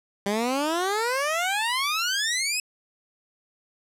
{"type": "exponential sweep", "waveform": "15% pulse", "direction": "up", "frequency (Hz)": [196, 2604], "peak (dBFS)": -17, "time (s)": [0.26, 2.6], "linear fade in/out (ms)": 2, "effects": ["low-pass 12000 Hz 12 dB/octave"]}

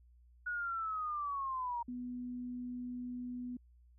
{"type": "linear sweep", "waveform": "sine", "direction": "down", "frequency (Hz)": [1466, 932.3], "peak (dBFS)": -35, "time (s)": [0.46, 1.83], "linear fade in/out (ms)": 10}
{"type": "tone", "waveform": "sine", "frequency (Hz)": 246.9, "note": "B3", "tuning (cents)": 0, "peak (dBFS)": -39, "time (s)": [1.88, 3.57], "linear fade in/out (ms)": 5}
{"effects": ["added 60 Hz sine -60 dBFS peak until 3.98 s"]}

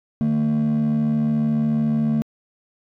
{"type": "tone pair together", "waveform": "triangle", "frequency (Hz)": [150.9, 224.9], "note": ["D3", "A3"], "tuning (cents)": [47, 38], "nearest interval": "perfect fifth", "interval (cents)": 691, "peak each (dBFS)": [-20, -15], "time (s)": [0.21, 2.22], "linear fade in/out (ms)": 0, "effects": ["tanh soft clip ceiling -13 dBFS"]}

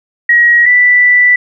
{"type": "tone pair in turn", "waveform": "sine", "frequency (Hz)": [1900, 1973.7], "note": ["A#6", "B6"], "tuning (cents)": [33, -2], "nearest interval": "minor second", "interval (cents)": 65, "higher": "second", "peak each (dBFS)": -4, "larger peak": "neither", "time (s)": [[0.29, 0.66], [0.66, 1.36]], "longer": "second", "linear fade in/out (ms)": 5, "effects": []}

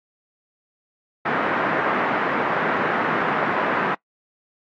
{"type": "band-pass noise", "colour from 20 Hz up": "white", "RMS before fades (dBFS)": -22, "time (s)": [1.25, 3.95], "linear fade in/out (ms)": 10, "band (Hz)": [160, 1700], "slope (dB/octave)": 24, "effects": ["noise-tail reverb RT60 0.1 s tail -22 dB re dry", "AAC 64 kbps"]}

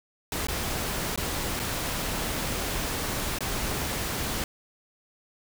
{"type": "noise with dropouts", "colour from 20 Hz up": "pink", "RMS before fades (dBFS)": -30, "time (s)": [0.32, 4.44], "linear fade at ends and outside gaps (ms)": 2, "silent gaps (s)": [[0.47, 0.484], [1.16, 1.175], [1.594, 1.598], [3.387, 3.406]], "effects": []}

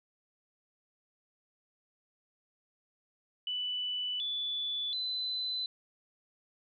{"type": "tone with pitch steps", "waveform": "sine", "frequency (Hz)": [2979, 3462, 4023], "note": ["F#7", "A7", "B7"], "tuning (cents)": [11, -29, 31], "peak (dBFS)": -32, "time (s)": [3.47, 5.66], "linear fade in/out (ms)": 2, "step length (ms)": 730, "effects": []}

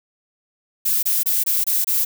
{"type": "noise bursts", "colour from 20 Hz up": "violet", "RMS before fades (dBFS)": -19, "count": 6, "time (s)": [0.85, 2.05], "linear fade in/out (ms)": 10, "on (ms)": 180, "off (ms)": 24, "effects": []}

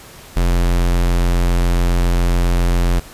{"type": "tone", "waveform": "square", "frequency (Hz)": 43.65, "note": "F1", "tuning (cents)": 0, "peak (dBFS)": -13, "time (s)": [0.36, 3], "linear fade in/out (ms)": 10, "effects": ["pink hiss -39 dBFS RMS until 3.13 s", "resampled to 32000 Hz"]}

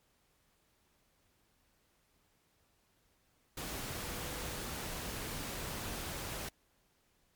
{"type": "tone in noise", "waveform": "sine", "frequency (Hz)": 496.6, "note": "B4", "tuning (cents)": 9, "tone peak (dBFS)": -51, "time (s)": [3.96, 4.6], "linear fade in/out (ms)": 5, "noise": "pink", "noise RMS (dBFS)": -41, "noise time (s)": [3.57, 6.49], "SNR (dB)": -13, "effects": ["pink hiss -73 dBFS RMS until 7.35 s", "MP3 96 kbps"]}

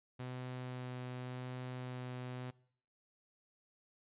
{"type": "tone with vibrato", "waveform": "sawtooth", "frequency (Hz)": 126.2, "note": "B2", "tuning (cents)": 38, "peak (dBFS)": -38, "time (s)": [0.19, 2.51], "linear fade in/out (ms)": 10, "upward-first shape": "sine", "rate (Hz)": 0.88, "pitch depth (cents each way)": 8, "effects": ["noise-tail reverb RT60 0.6 s tail -21 dB re dry", "resampled to 8000 Hz"]}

